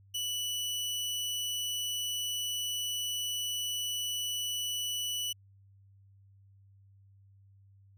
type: tone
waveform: sawtooth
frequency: 2960 Hz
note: F#7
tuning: in tune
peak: -29 dBFS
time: 0.14-5.33 s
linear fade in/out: 10 ms
effects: added 98 Hz sine -57 dBFS peak until 7.97 s